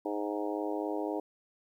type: harmonic tone with a mistuned harmonic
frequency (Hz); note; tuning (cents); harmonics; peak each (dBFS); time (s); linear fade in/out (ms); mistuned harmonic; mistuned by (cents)
103.83; G#2; 0; 3 / 4 / 5 / 6 / 7 / 8 / 9; -35 / -37 / -39 / -41 / -42 / -43 / -44; 0.05-1.2; 5; 8; -25
effects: 11-bit